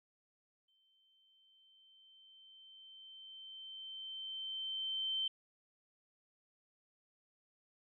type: tone with exponential growth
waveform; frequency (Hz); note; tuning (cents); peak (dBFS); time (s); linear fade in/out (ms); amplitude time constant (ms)
sine; 3102; G7; -19; -33; 0.68-5.28; 5; 1000
effects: none